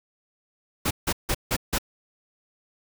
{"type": "noise bursts", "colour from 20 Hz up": "pink", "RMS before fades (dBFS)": -24, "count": 5, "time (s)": [0.85, 1.785], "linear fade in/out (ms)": 10, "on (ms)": 59, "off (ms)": 160, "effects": []}